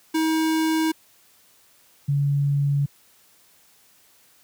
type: tone pair in turn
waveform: square / sine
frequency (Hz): 318.6 / 141.92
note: D#4 / C#3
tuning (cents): +41 / +41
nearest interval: octave + major second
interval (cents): 1400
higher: first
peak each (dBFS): -20 / -18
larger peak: second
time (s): 0.14-0.92 / 2.08-2.86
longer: neither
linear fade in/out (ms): 10
effects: white hiss -57 dBFS RMS until 4.43 s + high-pass 60 Hz 12 dB/octave